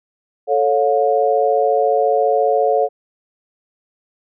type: chord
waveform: sine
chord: A augmented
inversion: none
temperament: equal with one note detuned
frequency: 440 / 554.4 / 713.5 Hz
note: A4 / C#5 / E#5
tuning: 0 / 0 / +37 cents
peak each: -17 dBFS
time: 0.47-2.89 s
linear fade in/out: 50 ms
effects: none